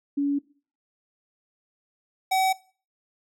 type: tone pair in turn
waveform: sine / square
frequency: 283.6 / 758.7 Hz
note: C#4 / F#5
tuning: +40 / +43 cents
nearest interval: octave + perfect fourth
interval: 1703 cents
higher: second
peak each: -21 dBFS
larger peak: neither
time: 0.17-0.39 / 2.31-2.53 s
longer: neither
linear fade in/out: 10 ms
effects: noise-tail reverb RT60 0.4 s tail -20 dB re dry